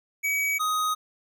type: tone pair in turn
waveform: square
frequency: 2272 / 1252.5 Hz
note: C#7 / D#6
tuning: +42 / +11 cents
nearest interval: minor seventh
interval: 1031 cents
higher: first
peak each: -24 dBFS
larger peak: neither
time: 0.23-0.59 / 0.59-0.95 s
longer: neither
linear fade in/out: 20 ms
effects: none